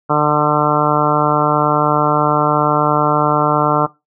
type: harmonic tone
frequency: 149.5 Hz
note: D3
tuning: 31 cents sharp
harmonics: 1 / 2 / 3 / 4 / 5 / 6 / 7 / 8 / 9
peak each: -20 / -20 / -20 / -20 / -20 / -20 / -20 / -20 / -20 dBFS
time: 0.09-3.87 s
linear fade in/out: 20 ms
effects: noise-tail reverb RT60 0.2 s tail -18 dB re dry